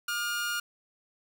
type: tone pair together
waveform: sawtooth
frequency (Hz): 1200.8 / 1420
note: D6 / F6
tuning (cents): +38 / +28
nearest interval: minor third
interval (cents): 290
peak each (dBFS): -37 / -26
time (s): 0.08-0.6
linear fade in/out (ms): 5
effects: none